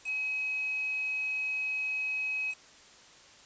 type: tone with quantisation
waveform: sine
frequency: 2545 Hz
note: D#7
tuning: 39 cents sharp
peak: -30 dBFS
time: 0.04-2.55 s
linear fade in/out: 50 ms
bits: 7
effects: white hiss -55 dBFS RMS until 3.45 s + resampled to 16000 Hz